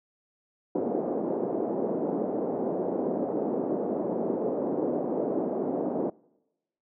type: band-pass noise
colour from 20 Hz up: pink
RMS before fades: -29 dBFS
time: 0.75-6.1 s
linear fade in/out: 5 ms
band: 240 to 630 Hz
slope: 24 dB/octave
effects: noise-tail reverb RT60 1.0 s tail -26 dB re dry